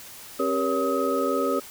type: tone cluster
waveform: sine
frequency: 270.2 / 392.9 / 475.8 / 562 / 1266 Hz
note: C#4 / G4 / A#4 / C#5 / D#6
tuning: -44 / +4 / +35 / +24 / +30 cents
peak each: -28 dBFS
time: 0.39-1.6 s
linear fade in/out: 10 ms
effects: white hiss -43 dBFS RMS until 1.7 s

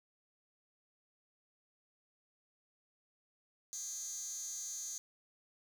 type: tone with high-pass filter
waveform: 15% pulse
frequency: 407.2 Hz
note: G#4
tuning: 34 cents flat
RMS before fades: -43 dBFS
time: 3.73-4.98 s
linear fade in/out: 0 ms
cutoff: 6200 Hz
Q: 8.2
effects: none

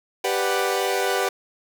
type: chord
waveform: sawtooth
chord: G major seventh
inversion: none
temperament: equal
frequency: 392 / 493.9 / 587.3 / 740 Hz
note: G4 / B4 / D5 / F#5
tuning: 0 / 0 / 0 / 0 cents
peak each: -21 / -22 / -26 / -23 dBFS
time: 0.24-1.29 s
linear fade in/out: 5 ms
effects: none

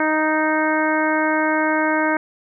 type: harmonic tone with a mistuned harmonic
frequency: 311.1 Hz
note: D#4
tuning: in tune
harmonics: 1 / 2 / 3 / 4 / 5 / 6 / 7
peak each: -21 / -23 / -23 / -28 / -23 / -29 / -28 dBFS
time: 0-2.17 s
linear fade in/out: 2 ms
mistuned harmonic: 6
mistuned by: -17 cents
effects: none

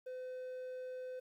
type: tone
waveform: triangle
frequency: 509 Hz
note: C5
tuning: 48 cents flat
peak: -40 dBFS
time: 0.06-1.2 s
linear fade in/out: 10 ms
effects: 12-bit

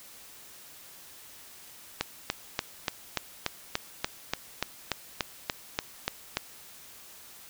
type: click train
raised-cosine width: 0.2 ms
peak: -9 dBFS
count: 16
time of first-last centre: 2.01-6.37 s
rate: 3.44 Hz
effects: white hiss -50 dBFS RMS until 7.49 s

